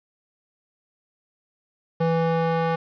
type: tone with band-pass filter sweep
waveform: square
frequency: 164.81 Hz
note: E3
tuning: in tune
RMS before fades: -22 dBFS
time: 2-2.76 s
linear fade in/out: 10 ms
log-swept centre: 490 to 820 Hz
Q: 0.92
effects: resampled to 11025 Hz + 8-bit